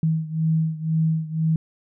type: beating tone pair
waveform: sine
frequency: 159.3 / 161.3 Hz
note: D#3 / E3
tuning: +41 / -37 cents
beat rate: 2 Hz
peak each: -21 / -24 dBFS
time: 0.03-1.56 s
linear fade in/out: 2 ms
effects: none